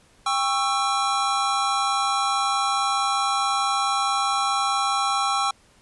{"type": "chord", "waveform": "square", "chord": "C# diminished", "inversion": "second", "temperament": "just", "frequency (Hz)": [798.3, 1108.7, 1330.5], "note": ["G5", "C#6", "E6"], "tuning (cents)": [31, 0, 16], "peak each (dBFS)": -26, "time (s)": [0.26, 5.51], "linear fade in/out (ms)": 5, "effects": ["pink hiss -57 dBFS RMS until 5.81 s", "resampled to 24000 Hz"]}